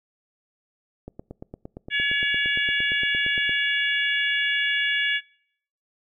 click train, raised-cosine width 2 ms, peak -23 dBFS, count 22, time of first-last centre 1.08-3.494 s, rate 8.7 Hz
harmonic tone, 566 Hz, C#5, 36 cents sharp, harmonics 3 / 4 / 5 / 6, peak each -24 / -26 / -28 / -30 dBFS, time 1.9-5.21 s, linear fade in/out 50 ms
effects noise-tail reverb RT60 0.7 s tail -25 dB re dry

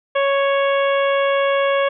harmonic tone, 554.4 Hz, C#5, in tune, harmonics 1 / 2 / 3 / 4 / 5 / 6, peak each -16 / -22 / -26 / -28 / -30 / -32 dBFS, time 0.15-1.89 s, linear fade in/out 10 ms, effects none

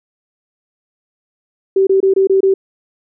sine tone bursts, 385.8 Hz, G4, 28 cents flat, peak -8 dBFS, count 6, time 1.76-2.54 s, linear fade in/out 5 ms, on 110 ms, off 24 ms, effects none

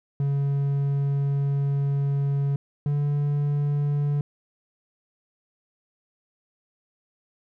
triangle tone pair in turn, 140.2 / 144.81 Hz, C#3 / D3, +20 / -24 cents, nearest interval minor second, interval 56 cents, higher second, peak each -19 dBFS, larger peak neither, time 0.2-2.56 / 2.86-4.21 s, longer first, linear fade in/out 2 ms, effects none

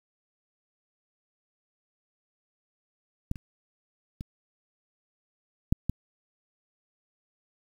clicks, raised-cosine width 5 ms, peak -16 / -29 / -24 / -9 / -14 dBFS, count 5, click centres 3.314 / 3.358 / 4.209 / 5.725 / 5.896 s, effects 8-bit

